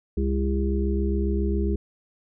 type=harmonic tone; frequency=67.3 Hz; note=C2; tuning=49 cents sharp; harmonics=1 / 3 / 5 / 6; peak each=-23 / -28 / -30 / -30 dBFS; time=0.17-1.76 s; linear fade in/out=5 ms; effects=none